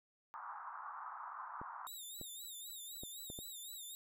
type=band-pass noise; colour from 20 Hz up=white; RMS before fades=-48 dBFS; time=0.34-1.87 s; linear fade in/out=0 ms; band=870 to 1300 Hz; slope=48 dB/octave
type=clicks; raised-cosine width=2 ms; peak=-35 dBFS; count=5; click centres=1.615 / 2.213 / 3.035 / 3.301 / 3.389 s
type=tone with vibrato; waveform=10% pulse; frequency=3729 Hz; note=A#7; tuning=in tune; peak=-40 dBFS; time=1.87-3.95 s; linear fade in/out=0 ms; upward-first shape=sine; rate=3.9 Hz; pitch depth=100 cents each way
effects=none